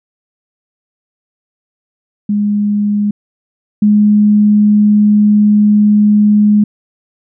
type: tone pair in turn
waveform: sine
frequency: 206.5 / 208.9 Hz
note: G#3 / G#3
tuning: -10 / +10 cents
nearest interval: unison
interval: 20 cents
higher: second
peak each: -10 / -5 dBFS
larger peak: second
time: 2.29-3.11 / 3.82-6.64 s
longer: second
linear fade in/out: 5 ms
effects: none